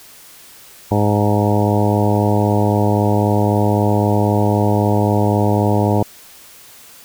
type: harmonic tone with a mistuned harmonic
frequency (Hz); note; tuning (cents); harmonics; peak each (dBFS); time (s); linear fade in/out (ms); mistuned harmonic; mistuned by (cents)
103.83; G#2; 0; 1 / 2 / 3 / 4 / 5 / 6 / 7 / 8 / 9; -16 / -19 / -21 / -22 / -23 / -24 / -24 / -25 / -26; 0.91-6.03; 5; 8; +48
effects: white hiss -42 dBFS RMS until 7.04 s